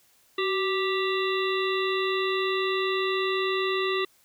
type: harmonic tone with a mistuned harmonic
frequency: 392 Hz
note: G4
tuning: in tune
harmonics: 1 / 3 / 5 / 7 / 9 / 10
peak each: -26 / -31 / -33 / -34 / -36 / -36 dBFS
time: 0.38-4.05 s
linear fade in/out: 5 ms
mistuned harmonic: 1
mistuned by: -60 cents
effects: white hiss -62 dBFS RMS until 4.24 s